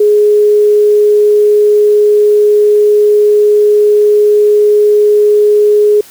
sine tone, 418 Hz, G#4, 11 cents sharp, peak -4 dBFS, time 0-6.01 s, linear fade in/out 5 ms, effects white hiss -37 dBFS RMS until 6.1 s

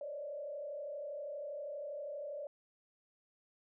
sine tone with frequency modulation, 581 Hz, D5, 19 cents flat, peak -40 dBFS, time 0.01-2.47 s, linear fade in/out 2 ms, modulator 32.5 Hz, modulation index 1, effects none

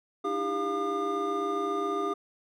triangle tone cluster, 303 / 330.8 / 398.8 / 699 / 1211 Hz, D#4 / E4 / G4 / F5 / D#6, -46 / +6 / +30 / +1 / -47 cents, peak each -34 / -37 / -29 / -35 / -30 dBFS, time 0.24-2.14 s, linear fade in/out 10 ms, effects none

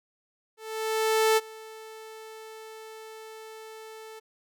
sawtooth tone with ADSR envelope, 440 Hz, A4, in tune, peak -15 dBFS, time 0.57-4.2 s, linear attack 800 ms, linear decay 32 ms, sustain -23 dB, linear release 15 ms, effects none

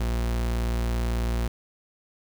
40% pulse tone, 58.27 Hz, A#1, in tune, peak -23 dBFS, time 0-1.48 s, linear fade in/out 5 ms, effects 9-bit

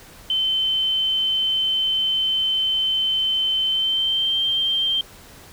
sine tone with pitch glide, 3075 to 3156 Hz, G7 to G7, -34 to +11 cents, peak -18 dBFS, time 0.3-5.01 s, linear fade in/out 2 ms, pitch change +45 cents, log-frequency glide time 3.67-4.43 s, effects pink hiss -45 dBFS RMS until 5.52 s

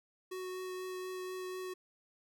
square tone with vibrato, 370 Hz, F#4, in tune, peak -40 dBFS, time 0.31-1.74 s, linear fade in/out 10 ms, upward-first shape triangle, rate 4.1 Hz, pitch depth 11 cents each way, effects none

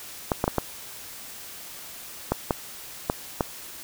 clicks, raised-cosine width 1 ms, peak -7 dBFS, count 8, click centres 0.318 / 0.441 / 0.479 / 0.583 / 2.32 / 2.508 / 3.099 / 3.408 s, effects white hiss -41 dBFS RMS until 3.83 s

